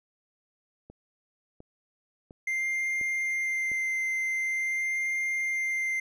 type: click train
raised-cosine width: 2 ms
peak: -33 dBFS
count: 5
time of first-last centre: 0.9-3.717 s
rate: 1.42 Hz
type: tone with vibrato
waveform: triangle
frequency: 2093 Hz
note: C7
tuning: in tune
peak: -25 dBFS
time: 2.47-6 s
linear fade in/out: 5 ms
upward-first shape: sine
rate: 0.45 Hz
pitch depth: 11 cents each way
effects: none